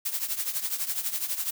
blue noise with tremolo, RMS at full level -27 dBFS, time 0.05-1.51 s, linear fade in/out 10 ms, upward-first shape triangle, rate 12 Hz, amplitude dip 80%, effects none

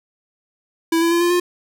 square tone with pitch steps, 329.6 / 335.6 / 341.6 / 347.8 / 354.1 Hz, E4 / E4 / F4 / F4 / F4, 0 / +31 / -38 / -7 / +24 cents, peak -15 dBFS, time 0.92-1.4 s, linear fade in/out 5 ms, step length 96 ms, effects none

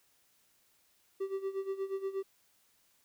triangle tone with tremolo, 388.1 Hz, G4, 17 cents flat, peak -29 dBFS, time 1.2-2.23 s, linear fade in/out 10 ms, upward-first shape sine, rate 8.4 Hz, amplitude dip 80%, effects white hiss -70 dBFS RMS until 3.04 s

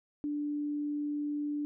sine tone, 293.7 Hz, D4, in tune, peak -31 dBFS, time 0.24-1.65 s, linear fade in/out 0 ms, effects none

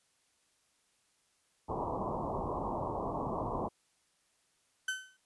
white low-pass noise, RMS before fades -36 dBFS, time 1.68-3.69 s, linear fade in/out 20 ms, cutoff 1100 Hz, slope 96 dB/octave
35% pulse tone with exponential decay, 1526 Hz, G6, 47 cents flat, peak -28 dBFS, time 4.88-5.17 s, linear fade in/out 5 ms, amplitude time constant 63 ms
effects white hiss -73 dBFS RMS until 5.25 s + resampled to 24000 Hz

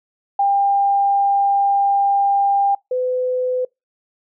sine tone pair in turn, 798 / 505.2 Hz, G5 / B4, +31 / +39 cents, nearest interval minor sixth, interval 792 cents, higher first, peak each -13 / -17 dBFS, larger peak first, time 0.39-2.75 / 2.91-3.65 s, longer first, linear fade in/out 5 ms, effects noise-tail reverb RT60 0.2 s tail -26 dB re dry

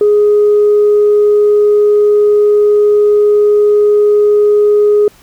sine tone, 416.2 Hz, G#4, 4 cents sharp, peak -4 dBFS, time 0.01-5.08 s, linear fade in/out 2 ms, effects tanh soft clip ceiling -2 dBFS + pink hiss -44 dBFS RMS until 5.22 s

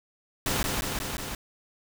pink noise with echo, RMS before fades -27 dBFS, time 0.46-0.63 s, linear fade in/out 2 ms, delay 180 ms, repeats 4, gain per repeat -2 dB, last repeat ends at 1.35 s, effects none

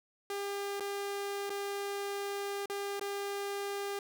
sawtooth tone with dropouts, 401.1 Hz, G4, 40 cents sharp, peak -31 dBFS, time 0.3-3.99 s, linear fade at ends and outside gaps 2 ms, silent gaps 0.798-0.805 / 1.496-1.502 / 2.658-2.698 / 2.996-3.011 s, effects none

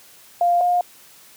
sine tone pair in turn, 698.5 / 710.3 Hz, F5 / F5, 0 / +29 cents, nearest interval unison, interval 29 cents, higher second, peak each -14 / -15 dBFS, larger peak first, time 0.41-0.61 / 0.61-0.81 s, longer neither, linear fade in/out 2 ms, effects white hiss -48 dBFS RMS until 1.36 s + high-pass 100 Hz 12 dB/octave

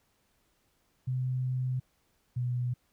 sine tone pair in turn, 128 / 123.37 Hz, C3 / B2, -38 / -1 cents, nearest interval minor second, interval 63 cents, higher first, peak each -28 dBFS, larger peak neither, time 1.07-1.8 / 2.36-2.74 s, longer first, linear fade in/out 10 ms, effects pink hiss -72 dBFS RMS until 2.92 s

